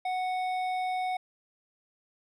triangle tone with hard clipping, 739 Hz, F#5, 2 cents flat, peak -30 dBFS, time 0.05-1.17 s, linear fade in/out 5 ms, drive 13 dB, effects none

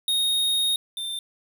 square tone pair in turn, 3726 / 3584 Hz, A#7 / A7, -2 / +31 cents, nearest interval minor second, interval 67 cents, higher first, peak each -21 / -29 dBFS, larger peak first, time 0.08-0.76 / 0.97-1.19 s, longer first, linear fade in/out 2 ms, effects none

